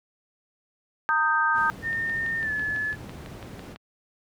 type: chord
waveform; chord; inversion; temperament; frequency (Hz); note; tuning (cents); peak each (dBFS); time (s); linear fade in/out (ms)
sine; Eb major; second; equal with one note detuned; 916.8 / 1244.5 / 1568; Bb5 / Eb6 / G6; -29 / 0 / 0; -26 / -24 / -23; 1.09-1.7; 0
type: noise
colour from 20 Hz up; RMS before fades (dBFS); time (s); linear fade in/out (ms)
brown; -34; 1.53-3.77; 50
type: tone with pitch glide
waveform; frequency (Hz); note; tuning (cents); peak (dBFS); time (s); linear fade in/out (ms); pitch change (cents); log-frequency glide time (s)
sine; 1821 to 1718.8; A#6 to A6; -41 to -41; -25; 1.82-2.96; 50; -100; 2.39-2.52
type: click train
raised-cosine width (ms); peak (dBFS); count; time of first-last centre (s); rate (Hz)
0.3; -25; 12; 1.93-3.76; 6.01
effects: high-pass 100 Hz 12 dB/octave